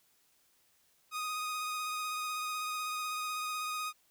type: tone with vibrato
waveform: sawtooth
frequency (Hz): 1244.5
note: D#6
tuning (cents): 0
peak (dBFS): -31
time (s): 1.11-3.93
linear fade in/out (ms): 50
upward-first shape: sine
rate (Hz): 16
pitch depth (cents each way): 17
effects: white hiss -70 dBFS RMS until 4.1 s